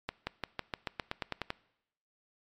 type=accelerating click train; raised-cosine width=0.3 ms; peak=-17 dBFS; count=12; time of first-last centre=0.09-1.504 s; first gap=180 ms; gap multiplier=0.93; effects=noise-tail reverb RT60 0.8 s tail -21 dB re dry + MP3 64 kbps